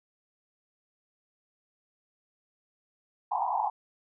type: band-pass noise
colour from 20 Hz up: pink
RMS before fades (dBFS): -29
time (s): 3.31-3.7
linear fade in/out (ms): 10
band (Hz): 740 to 1000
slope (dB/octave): 96
effects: none